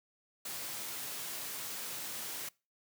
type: high-pass noise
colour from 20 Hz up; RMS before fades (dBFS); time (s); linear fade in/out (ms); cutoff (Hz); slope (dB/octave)
white; -41; 0.45-2.49; 5; 110; 24
effects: noise-tail reverb RT60 0.3 s tail -24 dB re dry